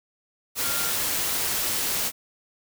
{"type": "tone in noise", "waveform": "sine", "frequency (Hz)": 1396.9, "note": "F6", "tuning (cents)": 0, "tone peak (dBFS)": -34, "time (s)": [0.61, 0.93], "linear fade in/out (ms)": 50, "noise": "white", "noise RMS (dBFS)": -26, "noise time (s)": [0.55, 2.12], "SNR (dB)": -11, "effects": []}